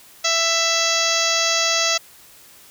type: harmonic tone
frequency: 663 Hz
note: E5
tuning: 10 cents sharp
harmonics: 1 / 2 / 3 / 4 / 5 / 6 / 7 / 8 / 9 / 10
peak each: -26 / -26 / -26 / -26 / -26 / -26 / -26 / -26 / -26 / -26 dBFS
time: 0.24-1.98 s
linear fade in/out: 10 ms
effects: white hiss -47 dBFS RMS until 2.7 s